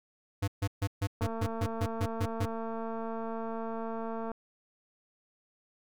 square tone bursts, 98.8 Hz, G2, 14 cents sharp, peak -28 dBFS, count 11, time 0.42-2.458 s, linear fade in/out 10 ms, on 58 ms, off 140 ms
click train, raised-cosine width 1 ms, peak -25 dBFS, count 703, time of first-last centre 1.21-4.316 s, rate 226 Hz
effects none

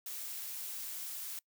blue noise, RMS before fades -42 dBFS, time 0.06-1.39 s, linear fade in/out 2 ms, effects noise-tail reverb RT60 0.1 s tail -24 dB re dry

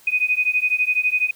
sine beating tone pair, 2489 / 2501 Hz, D#7 / D#7, 0 / +8 cents, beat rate 12 Hz, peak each -20 dBFS, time 0.07-1.31 s, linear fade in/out 5 ms, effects white hiss -51 dBFS RMS until 1.35 s

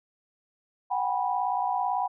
sine tone cluster, 741 / 799 / 981 Hz, F#5 / G5 / B5, +2 / +33 / -12 cents, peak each -29 dBFS, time 0.9-2.08 s, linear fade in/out 20 ms, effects none

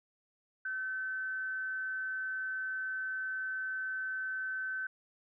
sine tone with frequency modulation, 1529 Hz, G6, 44 cents flat, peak -34 dBFS, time 0.65-4.87 s, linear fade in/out 5 ms, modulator 210 Hz, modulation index 0.21, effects none

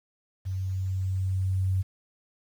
sine tone with level ramp, 94.4 Hz, F#2, 35 cents sharp, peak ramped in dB -28 to -22 dBFS, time 0.45-1.83 s, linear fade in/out 20 ms, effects 9-bit

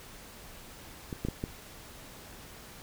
clicks, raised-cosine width 3 ms, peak -22 / -18 / -18 / -19 dBFS, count 4, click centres 1.128 / 1.25 / 1.286 / 1.439 s, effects pink hiss -49 dBFS RMS until 2.82 s

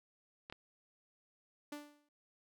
clicks, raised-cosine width 0.3 ms, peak -30 dBFS, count 2, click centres 0.499 / 0.525 s
sawtooth tone with exponential decay, 293.7 Hz, D4, in tune, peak -37 dBFS, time 1.72-2.09 s, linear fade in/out 5 ms, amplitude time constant 79 ms
effects none

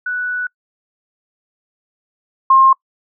sine tone pair in turn, 1480 / 1064.5 Hz, F#6 / C6, 0 / +30 cents, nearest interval tritone, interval 570 cents, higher first, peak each -18 / -6 dBFS, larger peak second, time 0.06-0.47 / 2.5-2.73 s, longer first, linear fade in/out 5 ms, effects noise-tail reverb RT60 0.1 s tail -26 dB re dry

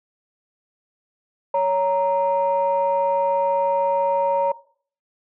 sine tone pair together, 558 / 931.9 Hz, C#5 / A#5, +11 / -1 cents, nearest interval major sixth, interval 888 cents, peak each -19 dBFS, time 1.54-4.52 s, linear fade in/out 5 ms, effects noise-tail reverb RT60 0.5 s tail -19 dB re dry + tanh soft clip ceiling -11 dBFS

